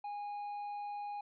triangle tone, 822 Hz, G#5, 18 cents flat, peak -37 dBFS, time 0.04-1.21 s, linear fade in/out 5 ms, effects resampled to 11025 Hz

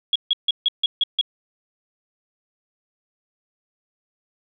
sine tone bursts, 3322 Hz, G#7, in tune, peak -15 dBFS, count 7, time 0.13-1.212 s, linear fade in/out 2 ms, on 26 ms, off 150 ms, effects none

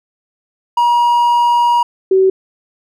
triangle / sine tone pair in turn, 955 / 380.3 Hz, A#5 / F#4, +42 / +48 cents, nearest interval octave + major third, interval 1594 cents, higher first, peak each -7 dBFS, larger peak neither, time 0.77-1.83 / 2.11-2.3 s, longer first, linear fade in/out 5 ms, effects none

